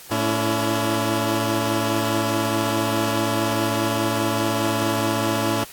15% pulse tone cluster, 110 / 285.2 / 334.8 Hz, A2 / C#4 / E4, 0 / +49 / +27 cents, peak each -18 dBFS, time 0.11-5.64 s, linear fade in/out 5 ms, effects white hiss -42 dBFS RMS until 5.72 s + AAC 64 kbps

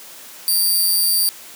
5% pulse tone with amplitude modulation, 4699 Hz, D8, in tune, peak -5 dBFS, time 0.48-1.29 s, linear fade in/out 0 ms, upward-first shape sine, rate 178 Hz, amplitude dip 60%, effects white hiss -39 dBFS RMS until 1.55 s + high-pass 200 Hz 12 dB/octave

